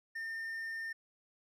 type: tone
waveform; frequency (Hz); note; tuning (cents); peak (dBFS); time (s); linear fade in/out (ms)
triangle; 1811; A6; +49; -36; 0.15-0.93; 10
effects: none